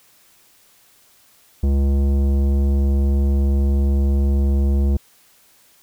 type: tone with tanh clipping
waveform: triangle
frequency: 69.3 Hz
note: C#2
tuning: in tune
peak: -16 dBFS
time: 1.63-4.97 s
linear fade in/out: 5 ms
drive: 18 dB
effects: white hiss -54 dBFS RMS until 5.82 s